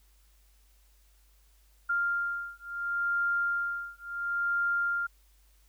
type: beating tone pair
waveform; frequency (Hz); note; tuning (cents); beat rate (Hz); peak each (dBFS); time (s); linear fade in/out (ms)
sine; 1396.9 / 1397.62; F6 / F6; 0 / +1; 0.72; -31; 1.89-5.07; 10
effects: added 50 Hz sine -60 dBFS peak until 5.68 s + white hiss -68 dBFS RMS until 5.68 s